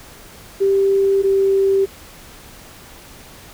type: tone pair in turn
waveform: sine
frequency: 392 / 390 Hz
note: G4 / G4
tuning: 0 / -9 cents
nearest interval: unison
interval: 9 cents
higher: first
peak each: -12 dBFS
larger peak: neither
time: 0.6-1.23 / 1.23-1.86 s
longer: neither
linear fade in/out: 20 ms
effects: pink hiss -41 dBFS RMS until 3.53 s